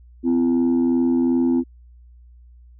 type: tone pair together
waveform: sine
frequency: 256 / 338.7 Hz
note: C4 / E4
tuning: -38 / +47 cents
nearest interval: perfect fourth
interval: 485 cents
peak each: -15 / -19 dBFS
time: 0.23-1.64 s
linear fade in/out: 50 ms
effects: tanh soft clip ceiling -12 dBFS + added 60 Hz sine -44 dBFS peak until 2.79 s